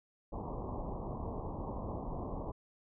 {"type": "low-pass noise", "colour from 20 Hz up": "pink", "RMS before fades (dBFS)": -40, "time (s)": [0.32, 2.52], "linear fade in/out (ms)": 10, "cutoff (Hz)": 1100, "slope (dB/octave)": 96, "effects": []}